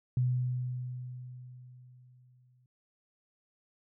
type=tone with exponential decay; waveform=sine; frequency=125.3 Hz; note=B2; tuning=25 cents sharp; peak=-24 dBFS; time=0.17-2.66 s; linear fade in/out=2 ms; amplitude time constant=540 ms; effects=none